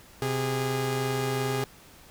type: tone pair together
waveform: sawtooth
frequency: 129.14 / 410 Hz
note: C3 / G#4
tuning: -22 / -22 cents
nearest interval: octave + minor sixth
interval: 2000 cents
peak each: -25 dBFS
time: 0.22-1.64 s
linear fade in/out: 0 ms
effects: pink hiss -52 dBFS RMS until 2.1 s